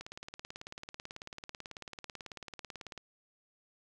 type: click train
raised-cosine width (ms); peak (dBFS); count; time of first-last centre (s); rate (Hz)
0.2; -26; 55; 0.01-2.977; 18.2
effects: none